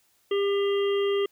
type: harmonic tone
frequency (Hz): 400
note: G4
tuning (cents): +35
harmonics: 1 / 3 / 5 / 7 / 8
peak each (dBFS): -22 / -36 / -39 / -38 / -38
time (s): 0.31-1.26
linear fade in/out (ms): 5
effects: white hiss -66 dBFS RMS until 1.31 s